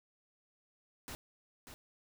pink noise with echo, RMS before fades -45 dBFS, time 1.08-1.15 s, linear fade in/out 0 ms, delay 590 ms, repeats 1, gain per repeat -7 dB, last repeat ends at 1.74 s, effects none

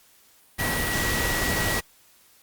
sine tone in noise, 1927 Hz, B6, 43 cents flat, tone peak -28 dBFS, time 0.58-1.81 s, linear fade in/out 20 ms, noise pink, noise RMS -26 dBFS, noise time 0.58-1.81 s, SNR -5 dB, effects white hiss -57 dBFS RMS until 2.42 s + Opus 48 kbps

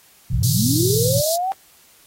sine chord, E major, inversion first, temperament equal, 103.83 / 123.47 / 164.81 Hz, G#2 / B2 / E3, 0 / 0 / 0 cents, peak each -24 / -21 / -27 dBFS, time 0.3-1.21 s, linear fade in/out 10 ms
sine linear sweep, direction up, 34.88 to 784 Hz, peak -19 dBFS, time 0.33-1.52 s, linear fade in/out 0 ms
pink high-pass noise, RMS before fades -24 dBFS, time 0.43-1.36 s, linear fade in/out 2 ms, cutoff 4000 Hz, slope 48 dB/octave
effects white hiss -52 dBFS RMS until 2.06 s + AAC 48 kbps

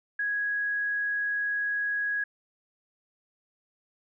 sine tone, 1661.2 Hz, G#6, in tune, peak -26 dBFS, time 0.19-2.24 s, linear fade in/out 5 ms, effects none

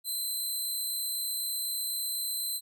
10% pulse tone, 4066 Hz, B7, 50 cents sharp, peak -24 dBFS, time 0.04-2.61 s, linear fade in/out 50 ms, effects none

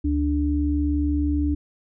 sine tone pair together, 72.96 / 293.7 Hz, D2 / D4, -11 / 0 cents, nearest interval 2 octaves, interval 2411 cents, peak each -22 / -22 dBFS, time 0.04-1.55 s, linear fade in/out 10 ms, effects none

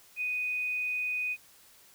sine tone, 2489 Hz, D#7, in tune, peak -29 dBFS, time 0.16-1.37 s, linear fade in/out 50 ms, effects white hiss -58 dBFS RMS until 1.94 s

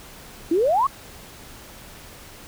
sine exponential sweep, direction up, 311.1 to 1164 Hz, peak -16 dBFS, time 0.51-0.87 s, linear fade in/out 5 ms, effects pink hiss -43 dBFS RMS until 2.47 s

